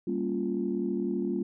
sine chord, G half-diminished seventh, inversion none, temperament equal with one note detuned, 197.48 / 233.1 / 277.2 / 349.2 Hz, G3 / Bb3 / Db4 / F4, +13 / 0 / 0 / 0 cents, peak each -32 / -33 / -34 / -31 dBFS, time 0.07-1.43 s, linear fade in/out 5 ms, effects tanh soft clip ceiling -17 dBFS

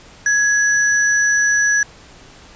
sine tone pair together, 1673 / 5917 Hz, G#6 / F#8, +12 / -1 cents, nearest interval octave + minor seventh, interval 2187 cents, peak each -13 / -20 dBFS, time 0.26-1.83 s, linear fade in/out 2 ms, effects pink hiss -43 dBFS RMS until 2.55 s + resampled to 16000 Hz

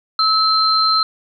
sine tone pair together, 1298 / 4131 Hz, E6 / C8, -27 / -23 cents, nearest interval octave + minor sixth, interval 2004 cents, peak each -15 dBFS, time 0.19-1.03 s, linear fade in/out 2 ms, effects 8-bit

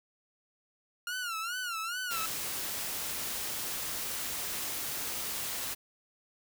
sawtooth tone with vibrato, 1401 Hz, F6, 5 cents sharp, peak -30 dBFS, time 1.07-2.26 s, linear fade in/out 2 ms, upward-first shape sine, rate 2.4 Hz, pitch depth 130 cents each way
white noise, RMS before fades -36 dBFS, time 2.1-5.75 s, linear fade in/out 20 ms
effects none

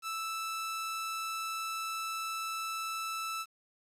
sawtooth tone, 1318.5 Hz, E6, in tune, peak -31 dBFS, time 0.02-3.46 s, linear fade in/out 50 ms, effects resampled to 32000 Hz + 10-bit

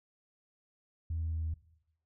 sine tone with pitch steps, 81.6 / 81.04 / 80.48 / 79.92 Hz, E2 / E2 / E2 / D#2, -17 / -29 / -41 / +47 cents, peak -31 dBFS, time 1.1-1.54 s, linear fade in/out 5 ms, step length 110 ms, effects noise-tail reverb RT60 0.8 s tail -18 dB re dry + tanh soft clip ceiling -28 dBFS

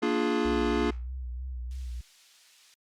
square chord, Bb dominant seventh, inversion none, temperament equal with one note detuned, 233.1 / 293.7 / 349.2 / 419.4 Hz, Bb3 / D4 / F4 / Ab4, 0 / 0 / 0 / +17 cents, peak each -31 dBFS, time 0.02-0.91 s, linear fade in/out 10 ms
sine tone with vibrato, 62.6 Hz, B1, 24 cents sharp, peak -33 dBFS, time 0.45-2.01 s, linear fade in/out 5 ms, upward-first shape sine, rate 3.2 Hz, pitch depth 64 cents each way
violet noise, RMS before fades -41 dBFS, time 1.71-2.74 s, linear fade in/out 0 ms
effects low-pass 4000 Hz 12 dB/octave + Opus 48 kbps

